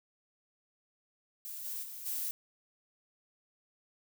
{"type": "noise with level steps", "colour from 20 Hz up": "violet", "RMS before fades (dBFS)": [-43, -39, -45, -36], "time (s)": [1.45, 2.31], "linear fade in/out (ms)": 0, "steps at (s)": [1.64, 1.82, 2.05], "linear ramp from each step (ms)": 20, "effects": []}